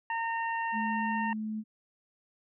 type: harmonic tone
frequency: 916 Hz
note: A#5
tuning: 31 cents flat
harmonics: 1 / 2 / 3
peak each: -31 / -35 / -42 dBFS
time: 0.1-1.33 s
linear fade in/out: 2 ms
type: tone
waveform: sine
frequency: 216.3 Hz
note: A3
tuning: 29 cents flat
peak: -32 dBFS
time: 0.72-1.64 s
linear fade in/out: 50 ms
effects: none